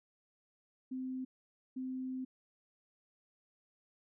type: tone bursts at uneven times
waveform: sine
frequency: 258.6 Hz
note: C4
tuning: 20 cents flat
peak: -37 dBFS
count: 2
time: 0.91-1.25 / 1.76-2.25 s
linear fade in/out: 10 ms
effects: none